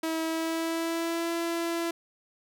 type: tone with pitch glide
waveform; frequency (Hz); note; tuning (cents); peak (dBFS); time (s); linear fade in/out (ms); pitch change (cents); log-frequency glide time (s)
sawtooth; 323 to 336.5; E4 to E4; -35 to +36; -24; 0.03-1.91; 5; +71; 0.22-1.33
effects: none